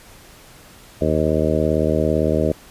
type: harmonic tone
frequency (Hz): 77.78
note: D#2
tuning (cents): 0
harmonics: 1 / 2 / 3 / 4 / 5 / 6 / 7 / 8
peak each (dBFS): -24 / -24 / -24 / -24 / -24 / -24 / -24 / -24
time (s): 1.01-2.52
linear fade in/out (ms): 5
effects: pink hiss -45 dBFS RMS until 2.7 s + resampled to 32000 Hz